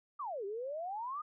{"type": "exponential two-way sweep", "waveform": "sine", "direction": "down then up", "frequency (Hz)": [1254, 383.5, 1254], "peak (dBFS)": -37, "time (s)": [0.19, 1.22], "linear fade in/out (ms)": 10, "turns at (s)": 0.45, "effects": []}